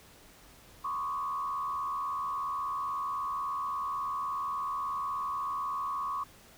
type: tone with frequency modulation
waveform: sine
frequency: 1114 Hz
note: C#6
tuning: 8 cents sharp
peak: -31 dBFS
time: 0.84-6.24 s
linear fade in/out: 10 ms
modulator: 76.4 Hz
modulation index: 1
effects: pink hiss -56 dBFS RMS until 6.57 s